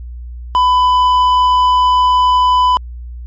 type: tone with tanh clipping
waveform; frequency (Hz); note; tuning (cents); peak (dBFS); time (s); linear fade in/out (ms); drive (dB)
sine; 1000; B5; +21; -9; 0.55-2.77; 0; 7
effects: added 60 Hz sine -25 dBFS peak until 3.26 s + MP3 32 kbps